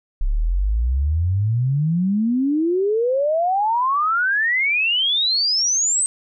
sine exponential sweep, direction up, 32.7 to 8372 Hz, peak -16 dBFS, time 0.21-6.06 s, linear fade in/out 0 ms, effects none

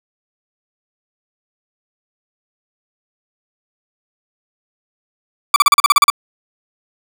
40% pulse tone bursts, 1160 Hz, D6, 22 cents flat, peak -4 dBFS, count 10, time 5.54-6.101 s, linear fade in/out 2 ms, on 21 ms, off 39 ms, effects none

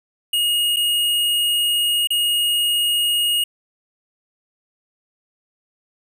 square tone with dropouts, 2869 Hz, F7, 46 cents sharp, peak -17 dBFS, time 0.33-3.44 s, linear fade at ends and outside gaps 5 ms, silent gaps 0.762-0.767 / 2.073-2.104 s, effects none

